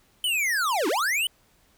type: linear two-way sweep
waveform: square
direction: down then up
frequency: 3080 to 277.2 to 3080 Hz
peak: -23 dBFS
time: 0.24-1.27 s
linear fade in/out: 2 ms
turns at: 0.88 s
effects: pink hiss -62 dBFS RMS until 1.77 s